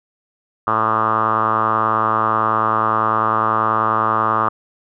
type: tone with low-pass filter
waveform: 5% pulse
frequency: 110.2 Hz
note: A2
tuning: 3 cents sharp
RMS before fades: -17 dBFS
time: 0.67-4.49 s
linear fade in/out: 5 ms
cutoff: 1200 Hz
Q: 7.1
effects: none